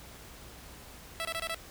10% pulse tone bursts, 659.3 Hz, E5, in tune, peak -24 dBFS, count 5, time 1.2-1.546 s, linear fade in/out 0 ms, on 50 ms, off 24 ms, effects added 60 Hz sine -55 dBFS peak until 1.7 s + pink hiss -50 dBFS RMS until 1.7 s

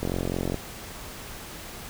click train, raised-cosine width 2 ms, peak -14 dBFS, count 24, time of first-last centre 0.03-0.543 s, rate 44.8 Hz, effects pink hiss -40 dBFS RMS until 1.89 s

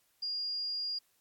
sine tone, 4831 Hz, D8, 48 cents sharp, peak -33 dBFS, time 0.22-0.99 s, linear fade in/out 10 ms, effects white hiss -72 dBFS RMS until 1.2 s + AAC 64 kbps

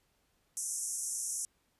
white band-pass noise, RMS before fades -37 dBFS, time 0.57-1.45 s, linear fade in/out 0 ms, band 5700 to 11000 Hz, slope 96 dB/octave, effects pink hiss -74 dBFS RMS until 1.79 s + resampled to 32000 Hz

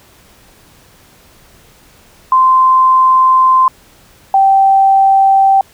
sine tone pair in turn, 1039 / 778.4 Hz, C6 / G5, -12 / -12 cents, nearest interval perfect fourth, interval 500 cents, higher first, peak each -5 dBFS, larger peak neither, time 2.32-3.68 / 4.34-5.61 s, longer first, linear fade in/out 2 ms, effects pink hiss -45 dBFS RMS until 5.73 s

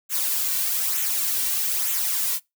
blue noise with flanger, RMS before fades -24 dBFS, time 0.09-2.4 s, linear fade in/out 50 ms, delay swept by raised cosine 0.2 to 2.4 ms, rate 1.1 Hz, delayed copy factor -0.55, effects noise-tail reverb RT60 0.2 s tail -24 dB re dry

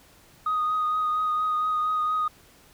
sine tone with vibrato, 1244.5 Hz, D#6, in tune, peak -21 dBFS, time 0.46-2.28 s, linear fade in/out 5 ms, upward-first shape triangle, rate 4.3 Hz, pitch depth 20 cents each way, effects tanh soft clip ceiling -19 dBFS + pink hiss -55 dBFS RMS until 2.73 s

